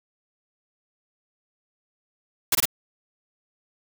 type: noise bursts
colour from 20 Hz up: white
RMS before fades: -20 dBFS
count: 3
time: 2.52-2.655 s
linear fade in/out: 5 ms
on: 31 ms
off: 21 ms
effects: none